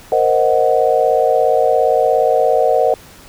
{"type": "chord", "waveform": "sine", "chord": "C half-diminished seventh", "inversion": "third", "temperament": "equal", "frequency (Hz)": [466.2, 523.3, 622.3, 740], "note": ["Bb4", "C5", "Eb5", "Gb5"], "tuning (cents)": [0, 0, 0, 0], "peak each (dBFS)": -16, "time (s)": [0.12, 2.94], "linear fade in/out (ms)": 2, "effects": ["pink hiss -41 dBFS RMS until 3.28 s"]}